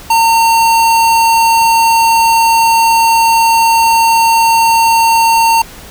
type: tone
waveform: square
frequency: 912 Hz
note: A#5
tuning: 38 cents flat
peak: -7 dBFS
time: 0.1-5.62 s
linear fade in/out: 5 ms
effects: pink hiss -33 dBFS RMS until 5.9 s